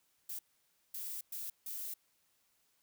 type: noise bursts at uneven times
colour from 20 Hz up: violet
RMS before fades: -42 dBFS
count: 4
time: 0.29-0.39 / 0.94-1.21 / 1.32-1.5 / 1.66-1.94 s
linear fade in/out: 5 ms
effects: white hiss -75 dBFS RMS until 2.82 s